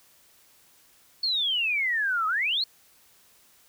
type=exponential two-way sweep; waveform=sine; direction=down then up; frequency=4418 to 1247 to 4418 Hz; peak=-23 dBFS; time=1.23-2.64 s; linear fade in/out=5 ms; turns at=2.27 s; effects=white hiss -59 dBFS RMS until 3.68 s

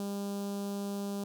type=tone with notch filter; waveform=sawtooth; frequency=200.4 Hz; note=G3; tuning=38 cents sharp; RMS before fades=-36 dBFS; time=0-1.24 s; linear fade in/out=2 ms; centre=2000 Hz; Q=0.53; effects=none

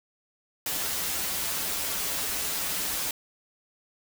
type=noise with comb filter; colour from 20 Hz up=white; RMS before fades=-30 dBFS; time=0.66-3.11 s; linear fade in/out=2 ms; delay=8.4 ms; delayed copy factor=-0.75; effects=none

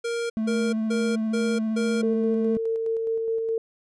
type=tone bursts; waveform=square; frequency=467.7 Hz; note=A#4; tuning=6 cents sharp; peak=-26 dBFS; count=5; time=0.04-2.02 s; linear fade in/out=10 ms; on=260 ms; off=170 ms
type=tone with vibrato; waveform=triangle; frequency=220 Hz; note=A3; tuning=in tune; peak=-21 dBFS; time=0.37-2.57 s; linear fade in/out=0 ms; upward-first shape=sine; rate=15 Hz; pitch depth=15 cents each way
type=tone with tremolo; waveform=sine; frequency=451.6 Hz; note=A4; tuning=45 cents sharp; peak=-22 dBFS; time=2.03-3.58 s; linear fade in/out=2 ms; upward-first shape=square; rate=4.8 Hz; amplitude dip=25%
effects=resampled to 22050 Hz

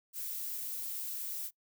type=noise; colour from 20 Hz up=violet; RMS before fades=-39 dBFS; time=0.13-1.51 s; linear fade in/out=50 ms; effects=noise-tail reverb RT60 0.1 s tail -22 dB re dry

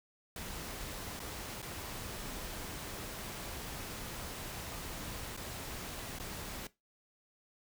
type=noise with dropouts; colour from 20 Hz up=pink; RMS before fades=-43 dBFS; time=0.36-6.67 s; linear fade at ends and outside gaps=2 ms; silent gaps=1.194-1.201 / 1.619-1.626 / 5.366-5.374 / 6.187-6.198 s; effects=noise-tail reverb RT60 0.2 s tail -18 dB re dry

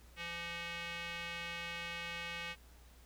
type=tone with band-pass filter; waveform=square; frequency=170.4 Hz; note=F3; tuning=42 cents flat; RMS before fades=-43 dBFS; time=0.16-2.56 s; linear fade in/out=50 ms; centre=2500 Hz; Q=2.3; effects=added 60 Hz sine -58 dBFS peak until 3.05 s + pink hiss -64 dBFS RMS until 3.05 s

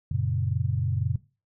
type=chord; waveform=sine; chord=F# major; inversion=none; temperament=equal; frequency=92.5 / 116.54 / 138.59 Hz; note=F#2 / A#2 / C#3; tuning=0 / 0 / 0 cents; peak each=-28 dBFS; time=0.11-1.16 s; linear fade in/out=5 ms; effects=noise-tail reverb RT60 0.3 s tail -17 dB re dry

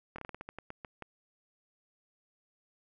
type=slowing click train; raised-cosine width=0.5 ms; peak=-27 dBFS; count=12; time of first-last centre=0.16-1.023 s; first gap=24 ms; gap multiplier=1.22; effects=none

